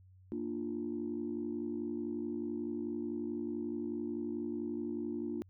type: chord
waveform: sine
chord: Bb major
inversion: none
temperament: equal with one note detuned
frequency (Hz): 233.1 / 297.8 / 349.2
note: Bb3 / D4 / F4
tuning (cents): 0 / +24 / 0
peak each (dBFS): -39 / -39 / -39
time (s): 0.32-5.42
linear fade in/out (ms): 0
effects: tanh soft clip ceiling -27 dBFS + added 93 Hz sine -57 dBFS peak until 5.49 s